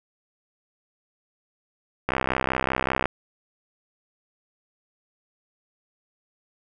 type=click train; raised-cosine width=0.5 ms; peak=-7 dBFS; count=64; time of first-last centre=2.09-3.056 s; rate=65.2 Hz; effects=none